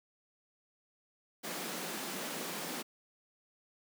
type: high-pass noise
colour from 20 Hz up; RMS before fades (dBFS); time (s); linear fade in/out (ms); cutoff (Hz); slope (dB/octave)
pink; -40; 1.43-2.83; 20; 160; 96
effects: none